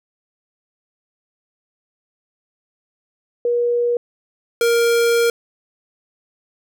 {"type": "tone pair in turn", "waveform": ["sine", "square"], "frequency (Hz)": [479.2, 468], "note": ["A#4", "A#4"], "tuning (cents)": [48, 7], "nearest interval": "unison", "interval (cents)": 41, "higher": "first", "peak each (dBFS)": [-15, -14], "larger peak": "second", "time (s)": [[3.45, 3.97], [4.61, 5.3]], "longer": "second", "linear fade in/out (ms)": 2, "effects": []}